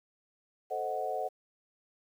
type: chord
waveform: sine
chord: A diminished seventh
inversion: none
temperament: equal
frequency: 440 / 523.3 / 622.3 / 740 Hz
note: A4 / C5 / Eb5 / Gb5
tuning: 0 / 0 / 0 / 0 cents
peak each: -39 / -38 / -38 / -34 dBFS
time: 0.7-1.29 s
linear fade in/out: 20 ms
effects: 10-bit